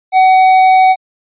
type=tone with tanh clipping; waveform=triangle; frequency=752 Hz; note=F#5; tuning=28 cents sharp; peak=-6 dBFS; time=0.12-0.96 s; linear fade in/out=50 ms; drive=13 dB; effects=resampled to 8000 Hz